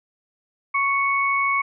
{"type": "tone pair together", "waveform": "sine", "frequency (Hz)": [1108.5, 2217], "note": ["C#6", "C#7"], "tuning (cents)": [0, 0], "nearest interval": "octave", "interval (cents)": 1200, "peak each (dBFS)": -21, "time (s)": [0.74, 1.62], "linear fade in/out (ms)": 10, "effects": []}